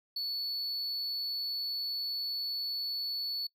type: tone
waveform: triangle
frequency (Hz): 4435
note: C#8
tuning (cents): 0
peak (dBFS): -31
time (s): 0.16-3.47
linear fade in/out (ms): 5
effects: noise-tail reverb RT60 0.1 s tail -24 dB re dry